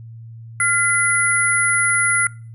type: tone cluster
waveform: sine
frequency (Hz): 1399 / 2019 / 10000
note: F6 / B6 / D#9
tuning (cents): +3 / +38 / +8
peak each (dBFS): -19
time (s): 0.6-2.27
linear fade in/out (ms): 2
effects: noise-tail reverb RT60 0.4 s tail -22 dB re dry + added 114 Hz sine -34 dBFS peak until 2.54 s